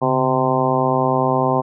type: harmonic tone with a mistuned harmonic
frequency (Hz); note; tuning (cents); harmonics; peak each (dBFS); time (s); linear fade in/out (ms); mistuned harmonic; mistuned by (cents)
129.6; C3; -16; 1 / 2 / 3 / 4 / 5 / 6 / 7 / 8; -23 / -23 / -23 / -23 / -23 / -23 / -23 / -23; 0.01-1.62; 20; 1; +110
effects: none